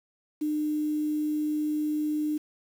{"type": "tone with quantisation", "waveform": "sine", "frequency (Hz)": 302.6, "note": "D#4", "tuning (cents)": -48, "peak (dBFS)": -25, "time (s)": [0.41, 2.38], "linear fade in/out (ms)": 10, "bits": 8, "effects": []}